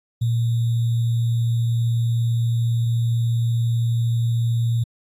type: tone with sample-and-hold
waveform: sine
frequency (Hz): 116.54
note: A#2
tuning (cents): 0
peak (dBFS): -17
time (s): 0.21-4.84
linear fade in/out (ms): 10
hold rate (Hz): 3675
effects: AAC 48 kbps